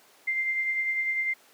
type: tone with tremolo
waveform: sine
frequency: 2093 Hz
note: C7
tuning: in tune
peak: -23 dBFS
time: 0.27-1.34 s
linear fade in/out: 10 ms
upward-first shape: triangle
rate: 10 Hz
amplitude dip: 45%
effects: pink hiss -57 dBFS RMS until 1.53 s + high-pass 400 Hz 12 dB/octave